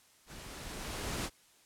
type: noise with level ramp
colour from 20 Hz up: pink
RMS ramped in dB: -49 to -35 dBFS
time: 0.26-1.3 s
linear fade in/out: 50 ms
effects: white hiss -64 dBFS RMS until 1.65 s + low-pass 11000 Hz 12 dB/octave